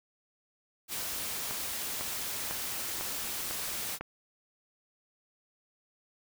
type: noise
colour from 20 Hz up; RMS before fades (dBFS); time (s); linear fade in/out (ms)
white; -36; 0.88-3.99; 50
type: click train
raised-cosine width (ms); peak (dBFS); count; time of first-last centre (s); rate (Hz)
0.5; -22; 6; 1.51-4.01; 2
effects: none

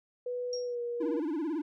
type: tone with pitch glide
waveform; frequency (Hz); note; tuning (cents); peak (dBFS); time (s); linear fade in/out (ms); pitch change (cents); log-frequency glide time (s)
sine; 492.6 to 477.2; B4 to A#4; -5 to +41; -32; 0.26-1.2; 5; -54; 0.64-0.81
type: tone with exponential decay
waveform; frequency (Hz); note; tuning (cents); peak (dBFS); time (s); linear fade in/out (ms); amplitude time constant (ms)
sine; 5588; F8; 0; -34; 0.53-0.75; 2; 47
type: tone with vibrato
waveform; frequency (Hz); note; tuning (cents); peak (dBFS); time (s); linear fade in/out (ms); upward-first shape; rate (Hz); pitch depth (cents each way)
triangle; 313.3; D#4; +12; -28; 1-1.62; 10; sine; 18; 160
effects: none

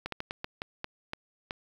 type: slowing click train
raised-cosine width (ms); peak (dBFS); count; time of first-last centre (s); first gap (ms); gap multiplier
0.3; -18; 9; 0.06-1.509; 63; 1.29
effects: 8-bit

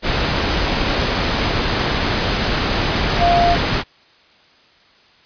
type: tone in noise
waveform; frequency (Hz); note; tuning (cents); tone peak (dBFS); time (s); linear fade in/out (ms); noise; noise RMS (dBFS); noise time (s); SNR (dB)
sine; 695; F5; -9; -12; 3.18-3.57; 50; pink; -18; 0.02-3.84; +3
effects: white hiss -51 dBFS RMS until 5.25 s + resampled to 11025 Hz

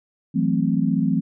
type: chord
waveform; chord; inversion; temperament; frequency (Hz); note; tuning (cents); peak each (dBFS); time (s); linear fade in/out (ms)
sine; F# half-diminished seventh; third; equal; 164.81 / 185 / 220 / 261.6; E3 / F#3 / A3 / C4; 0 / 0 / 0 / 0; -23; 0.34-1.21; 20
effects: none

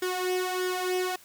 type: tone with flanger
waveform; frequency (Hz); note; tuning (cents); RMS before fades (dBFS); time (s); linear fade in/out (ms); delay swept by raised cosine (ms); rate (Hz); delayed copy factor
sawtooth; 366.6; F#4; -16; -29; 0.02-1.16; 5; 0.58 to 2.38; 1.6; +0.65
effects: white hiss -54 dBFS RMS until 1.24 s

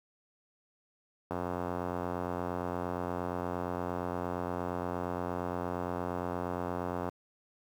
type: click train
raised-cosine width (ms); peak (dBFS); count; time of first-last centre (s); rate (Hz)
1; -20; 513; 1.31-7.089; 88.6
effects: high-pass 80 Hz 12 dB/octave + 9-bit

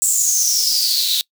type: noise with high-pass filter sweep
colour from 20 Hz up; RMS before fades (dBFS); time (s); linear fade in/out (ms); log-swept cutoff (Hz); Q
white; -17; 0.02-1.21; 0; 7800 to 3700; 9.3
effects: noise-tail reverb RT60 0.1 s tail -24 dB re dry

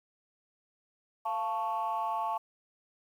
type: chord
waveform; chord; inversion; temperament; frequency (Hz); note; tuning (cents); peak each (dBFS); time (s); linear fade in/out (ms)
sine; F augmented; none; equal with one note detuned; 690.8 / 880 / 1108.7; F5 / A5 / C#6; -19 / 0 / 0; -35 / -31 / -34; 1.25-2.38; 10
effects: tanh soft clip ceiling -24 dBFS + 10-bit

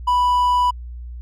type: tone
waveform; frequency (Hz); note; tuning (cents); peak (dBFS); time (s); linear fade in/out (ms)
triangle; 987; B5; -1; -12; 0.07-0.71; 10
effects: added 60 Hz sine -30 dBFS peak until 1.21 s

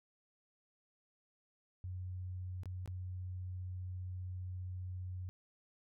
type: tone with dropouts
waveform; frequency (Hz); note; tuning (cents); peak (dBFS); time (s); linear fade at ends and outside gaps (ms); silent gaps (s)
sine; 91.5; F#2; -19; -40; 1.84-5.29; 0; 2.634-2.657 / 2.859-2.876
effects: none

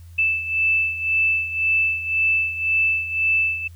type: beating tone pair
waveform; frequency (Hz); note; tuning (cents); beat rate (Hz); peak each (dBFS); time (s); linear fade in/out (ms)
sine; 2637 / 2638.9; E7 / E7; 0 / +1; 1.9; -19 / -24; 0.18-3.68; 10
effects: added 85 Hz sine -39 dBFS peak until 3.75 s + white hiss -58 dBFS RMS until 3.75 s

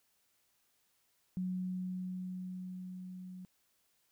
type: tone with level ramp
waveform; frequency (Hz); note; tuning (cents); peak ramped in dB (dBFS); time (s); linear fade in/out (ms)
sine; 183.7; F#3; -12; -33 to -45; 1.37-3.45; 0
effects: white hiss -75 dBFS RMS until 4.11 s

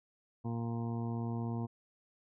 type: harmonic tone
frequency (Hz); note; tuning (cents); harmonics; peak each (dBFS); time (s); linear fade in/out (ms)
116.54; A#2; 0; 1 / 2 / 3 / 4 / 6 / 7 / 8 / 9; -36 / -38 / -46 / -49 / -50 / -54 / -50 / -56; 0.44-1.67; 20
effects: none

